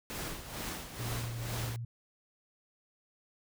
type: noise with tremolo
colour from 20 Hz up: pink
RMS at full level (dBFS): -38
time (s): 0.1-1.76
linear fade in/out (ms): 0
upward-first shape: sine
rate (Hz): 2.2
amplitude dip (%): 65
type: tone with vibrato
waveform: sine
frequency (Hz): 116.54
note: A#2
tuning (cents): 0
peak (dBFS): -36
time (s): 0.99-1.85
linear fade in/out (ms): 5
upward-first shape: sine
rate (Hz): 2.6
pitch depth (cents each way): 11
effects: none